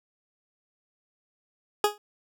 20% pulse tone with exponential decay, 415.9 Hz, G#4, 2 cents sharp, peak -11 dBFS, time 1.84-1.98 s, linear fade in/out 2 ms, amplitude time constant 29 ms, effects none

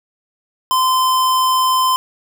square tone, 1031 Hz, C6, 26 cents flat, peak -13 dBFS, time 0.71-1.96 s, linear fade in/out 0 ms, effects none

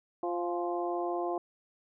harmonic tone with a mistuned harmonic, 174.61 Hz, F3, in tune, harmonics 2 / 3 / 4 / 5 / 6, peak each -33 / -40 / -34 / -42 / -41 dBFS, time 0.23-1.38 s, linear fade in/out 2 ms, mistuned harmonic 5, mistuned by -42 cents, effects none

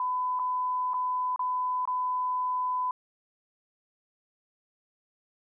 sine tone with dropouts, 1004 Hz, B5, 28 cents sharp, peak -26 dBFS, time 0-2.91 s, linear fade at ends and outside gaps 2 ms, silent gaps 0.391-0.395 / 0.935-0.941 / 1.361-1.393 / 1.854-1.875 s, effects none

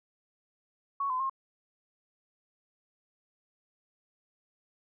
sine tone with pitch steps, 1111 / 1021 / 1070 Hz, C#6 / C6 / C6, +4 / -43 / +38 cents, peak -28 dBFS, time 1-1.297 s, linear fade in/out 5 ms, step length 99 ms, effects none

